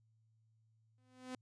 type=tone with exponential growth; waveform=sawtooth; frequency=254.9 Hz; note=C4; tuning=45 cents flat; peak=-37 dBFS; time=0.98-1.35 s; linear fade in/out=1 ms; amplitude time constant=79 ms; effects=added 111 Hz sine -70 dBFS peak until 1.41 s + resampled to 22050 Hz